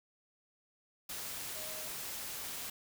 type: tone in noise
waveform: sine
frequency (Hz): 624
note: D#5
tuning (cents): +5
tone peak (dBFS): -50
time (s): 1.55-1.88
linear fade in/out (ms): 5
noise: white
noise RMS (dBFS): -42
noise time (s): 1.09-2.7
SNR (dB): -11
effects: none